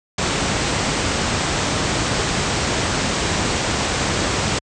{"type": "low-pass noise", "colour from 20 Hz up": "pink", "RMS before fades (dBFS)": -20, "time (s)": [0.18, 4.59], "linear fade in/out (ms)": 5, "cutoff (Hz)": 8400, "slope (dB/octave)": 96, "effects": ["high-pass 60 Hz 12 dB/octave"]}